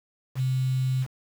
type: tone with quantisation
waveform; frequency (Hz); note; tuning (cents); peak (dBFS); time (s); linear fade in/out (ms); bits
sine; 130; C3; -11; -22; 0.35-1.07; 50; 7
effects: none